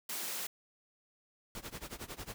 white high-pass noise, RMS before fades -39 dBFS, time 0.09-0.47 s, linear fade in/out 5 ms, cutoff 160 Hz, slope 24 dB/octave
pink noise with tremolo, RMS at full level -42 dBFS, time 1.55-2.34 s, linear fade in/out 0 ms, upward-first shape sine, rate 11 Hz, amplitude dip 90%
effects none

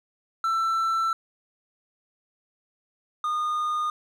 triangle tone pair in turn, 1335 / 1223.7 Hz, E6 / D#6, +22 / -29 cents, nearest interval major second, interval 151 cents, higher first, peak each -20 / -22 dBFS, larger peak first, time 0.44-1.13 / 3.24-3.9 s, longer first, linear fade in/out 2 ms, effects none

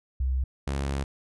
sine / sawtooth tone pair in turn, 64.9 / 69.07 Hz, C2 / C#2, -13 / -6 cents, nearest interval minor second, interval 107 cents, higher second, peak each -23 dBFS, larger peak neither, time 0.2-0.44 / 0.67-1.04 s, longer second, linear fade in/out 5 ms, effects resampled to 24000 Hz

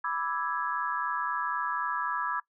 sine chord, E dominant seventh, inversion second, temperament equal, 987.8 / 1174.7 / 1318.5 / 1661.2 Hz, B5 / D6 / E6 / G#6, 0 / 0 / 0 / 0 cents, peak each -34 dBFS, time 0.04-2.4 s, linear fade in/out 5 ms, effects noise-tail reverb RT60 0.1 s tail -20 dB re dry

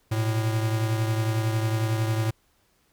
square beating tone pair, 110 / 121 Hz, A2 / B2, 0 / -35 cents, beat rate 11 Hz, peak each -24 / -32 dBFS, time 0.11-2.31 s, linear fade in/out 10 ms, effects pink hiss -66 dBFS RMS until 2.92 s

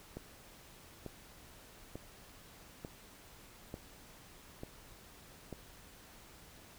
click train, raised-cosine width 2 ms, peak -29 dBFS, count 7, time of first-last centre 0.17-5.527 s, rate 1.12 Hz, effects pink hiss -57 dBFS RMS until 6.78 s

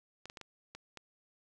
clicks, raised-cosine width 0.2 ms, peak -29 dBFS, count 6, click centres 0.256 / 0.299 / 0.372 / 0.413 / 0.75 / 0.973 s, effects none

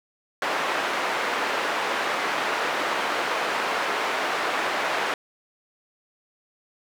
white band-pass noise, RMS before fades -26 dBFS, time 0.42-5.14 s, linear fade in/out 2 ms, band 400 to 1700 Hz, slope 12 dB/octave, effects none

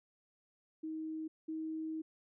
sine tone pair in turn, 315.9 / 317.2 Hz, D#4 / D#4, +26 / +33 cents, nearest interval unison, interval 7 cents, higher second, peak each -38 / -37 dBFS, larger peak second, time 0.83-1.28 / 1.48-2.02 s, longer second, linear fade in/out 10 ms, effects none

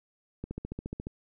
click train, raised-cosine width 3 ms, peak -23 dBFS, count 10, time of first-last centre 0.44-1.069 s, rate 14.3 Hz, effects none

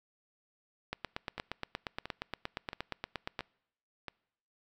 two click trains, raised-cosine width 0.3 ms, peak -23 / -19 dBFS, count 5 / 22, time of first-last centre 1.38-4.083 / 0.93-3.392 s, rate 1.48 / 8.53 Hz, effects noise-tail reverb RT60 0.8 s tail -26 dB re dry

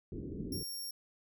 white low-pass noise, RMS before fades -41 dBFS, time 0.12-0.63 s, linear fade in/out 2 ms, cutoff 390 Hz, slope 48 dB/octave
20% pulse tone, 5530 Hz, F8, 18 cents flat, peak -34 dBFS, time 0.52-0.91 s, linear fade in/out 5 ms
effects none

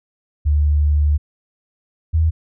sine tone pair in turn, 74 / 80.31 Hz, D2 / E2, +14 / -45 cents, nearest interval minor second, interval 141 cents, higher second, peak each -12 dBFS, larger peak neither, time 0.45-1.18 / 2.13-2.31 s, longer first, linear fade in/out 20 ms, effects none

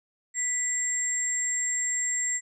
sine tone pair together, 1975.5 / 7458 Hz, B6 / A#8, 0 / 0 cents, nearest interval octave + major seventh, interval 2300 cents, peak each -32 / -26 dBFS, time 0.34-2.41 s, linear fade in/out 50 ms, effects none

